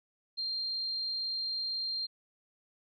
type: tone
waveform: sine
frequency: 4186 Hz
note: C8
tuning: in tune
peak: -32 dBFS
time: 0.37-2.07 s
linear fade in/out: 20 ms
effects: none